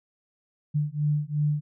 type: beating tone pair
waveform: sine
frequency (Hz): 147.3 / 150.1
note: D3 / D3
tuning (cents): +6 / +38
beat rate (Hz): 2.8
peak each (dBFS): -26 / -26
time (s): 0.74-1.61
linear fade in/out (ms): 20
effects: none